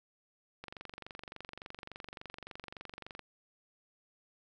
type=click train; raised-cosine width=0.3 ms; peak=-28 dBFS; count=61; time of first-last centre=0.64-3.193 s; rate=23.5 Hz; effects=none